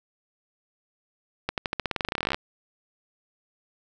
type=accelerating click train; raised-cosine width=0.3 ms; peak=-10 dBFS; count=23; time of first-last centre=1.49-2.345 s; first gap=88 ms; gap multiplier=0.91; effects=none